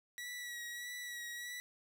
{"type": "tone with vibrato", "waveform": "sawtooth", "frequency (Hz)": 1933, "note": "B6", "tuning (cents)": -38, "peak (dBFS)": -39, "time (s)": [0.18, 1.6], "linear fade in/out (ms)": 0, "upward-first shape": "sine", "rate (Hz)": 1.6, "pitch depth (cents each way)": 27, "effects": []}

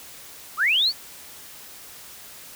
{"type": "linear sweep", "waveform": "sine", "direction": "up", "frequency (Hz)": [1107, 4699], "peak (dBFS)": -17, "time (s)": [0.57, 0.93], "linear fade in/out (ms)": 50, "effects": ["white hiss -43 dBFS RMS until 2.55 s"]}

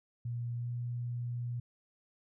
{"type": "tone with pitch glide", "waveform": "sine", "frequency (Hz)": [119.3, 120.76], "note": ["A#2", "B2"], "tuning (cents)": [41, -38], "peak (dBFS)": -34, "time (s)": [0.25, 1.6], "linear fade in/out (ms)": 5, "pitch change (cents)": 21, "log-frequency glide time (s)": [0.56, 0.68], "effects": []}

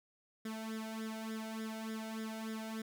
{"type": "tone with flanger", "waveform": "sawtooth", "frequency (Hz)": 220.8, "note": "A3", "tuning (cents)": 6, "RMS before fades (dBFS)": -42, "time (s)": [0.45, 2.82], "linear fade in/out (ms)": 5, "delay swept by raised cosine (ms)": [0.56, 1.41], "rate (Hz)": 3.4, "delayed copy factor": 0.8, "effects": []}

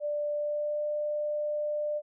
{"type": "tone with pitch glide", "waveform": "sine", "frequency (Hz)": [590, 596.5], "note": ["D5", "D5"], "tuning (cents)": [8, 27], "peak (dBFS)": -28, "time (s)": [0, 2.02], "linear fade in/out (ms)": 50, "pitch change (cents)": 19, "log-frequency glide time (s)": [0.33, 0.85], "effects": []}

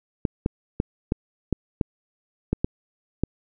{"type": "clicks", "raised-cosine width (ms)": 3, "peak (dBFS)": -8, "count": 9, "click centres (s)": [0.252, 0.461, 0.801, 1.121, 1.527, 1.812, 2.53, 2.645, 3.236], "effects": []}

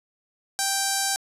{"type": "tone with notch filter", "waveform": "5% pulse", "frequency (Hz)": 784, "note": "G5", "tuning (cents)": 0, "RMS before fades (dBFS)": -25, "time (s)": [0.59, 1.16], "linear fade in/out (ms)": 0, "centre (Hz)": 2700, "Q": 1.1, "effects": ["resampled to 32000 Hz"]}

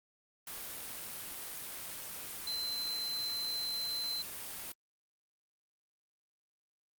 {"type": "tone in noise", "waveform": "sine", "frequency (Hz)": 4077, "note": "C8", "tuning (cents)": -46, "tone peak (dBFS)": -34, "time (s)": [2.47, 4.22], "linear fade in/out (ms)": 2, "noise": "white", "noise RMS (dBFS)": -43, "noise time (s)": [0.47, 4.72], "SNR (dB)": 6, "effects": ["Opus 32 kbps"]}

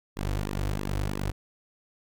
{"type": "tone with flanger", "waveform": "sawtooth", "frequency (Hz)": 49.79, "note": "G1", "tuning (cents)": 28, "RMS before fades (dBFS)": -30, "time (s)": [0.16, 1.32], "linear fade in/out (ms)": 20, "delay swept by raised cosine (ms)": [1.3, 5.1], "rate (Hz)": 3, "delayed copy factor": -0.9, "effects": []}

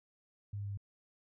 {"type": "tone with pitch steps", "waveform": "sine", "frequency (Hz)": [101.9, 101.31, 100.73, 100.15], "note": ["G#2", "G#2", "G2", "G2"], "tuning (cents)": [-32, -42, 48, 38], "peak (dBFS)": -37, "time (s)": [0.53, 0.774], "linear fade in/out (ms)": 5, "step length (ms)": 61, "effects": []}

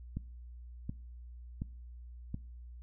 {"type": "click train", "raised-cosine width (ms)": 5, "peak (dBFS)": -24, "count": 4, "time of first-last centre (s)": [0.17, 2.344], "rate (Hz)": 1.38, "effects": ["noise-tail reverb RT60 0.5 s tail -22 dB re dry", "added 60 Hz sine -46 dBFS peak until 2.82 s"]}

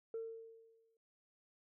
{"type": "tone with exponential decay", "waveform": "sine", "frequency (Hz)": 452.5, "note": "A4", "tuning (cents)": 48, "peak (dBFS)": -37, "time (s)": [0.14, 0.97], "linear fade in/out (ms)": 2, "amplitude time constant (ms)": 180, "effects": ["tanh soft clip ceiling -36 dBFS"]}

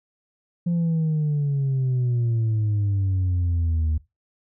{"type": "exponential sweep", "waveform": "sine", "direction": "down", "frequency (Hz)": [174.61, 76.7], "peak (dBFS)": -17, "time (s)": [0.66, 3.98], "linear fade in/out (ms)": 10, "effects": ["noise-tail reverb RT60 0.2 s tail -19 dB re dry", "tanh soft clip ceiling -18 dBFS"]}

